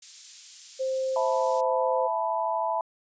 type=high-pass noise; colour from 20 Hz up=white; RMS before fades=-42 dBFS; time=0.02-1.61 s; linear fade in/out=5 ms; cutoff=4100 Hz; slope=12 dB/octave
type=tone with pitch glide; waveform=sine; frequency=525 to 517.5 Hz; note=C5 to C5; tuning=+6 to -19 cents; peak=-25 dBFS; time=0.79-2.08 s; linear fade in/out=20 ms; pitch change=-25 cents; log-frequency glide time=1.26-1.65 s
type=chord; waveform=sine; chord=E suspended fourth; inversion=none; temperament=equal with one note detuned; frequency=659.3 / 874.9 / 987.8 Hz; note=E5 / A5 / B5; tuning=0 / -10 / 0 cents; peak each=-29 dBFS; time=1.16-2.81 s; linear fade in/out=2 ms
effects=resampled to 16000 Hz